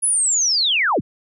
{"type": "linear sweep", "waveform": "sine", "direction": "down", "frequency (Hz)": [10510, 44.09], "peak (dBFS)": -15, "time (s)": [0.02, 1.01], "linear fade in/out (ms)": 20, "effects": []}